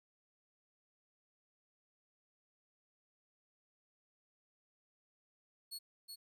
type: tone with echo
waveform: sawtooth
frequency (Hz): 4359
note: C#8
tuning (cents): -30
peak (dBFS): -40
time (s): 5.71-5.79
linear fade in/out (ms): 20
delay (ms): 370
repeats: 1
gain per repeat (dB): -4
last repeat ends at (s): 6.16
effects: 13-bit